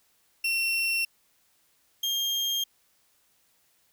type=tone pair in turn; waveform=35% pulse; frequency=2718 / 3214 Hz; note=F7 / G7; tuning=-48 / +43 cents; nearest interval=minor third; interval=291 cents; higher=second; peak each=-23 / -24 dBFS; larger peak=first; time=0.44-1.05 / 2.03-2.64 s; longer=neither; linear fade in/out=5 ms; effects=white hiss -67 dBFS RMS until 3.92 s